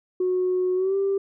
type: tone with pitch glide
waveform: sine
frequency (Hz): 366.5 to 392.8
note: F#4 to G4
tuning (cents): -16 to +4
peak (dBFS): -19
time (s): 0.2-1.18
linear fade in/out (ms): 5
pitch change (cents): +120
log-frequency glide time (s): 0.75-0.96
effects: tanh soft clip ceiling -16 dBFS